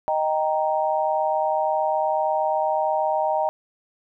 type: chord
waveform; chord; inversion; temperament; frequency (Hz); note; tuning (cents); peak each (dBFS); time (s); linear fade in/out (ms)
sine; Eb major; none; equal; 622.3 / 784 / 932.3; Eb5 / G5 / Bb5; 0 / 0 / 0; -23 / -24 / -25; 0.08-3.49; 0
effects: none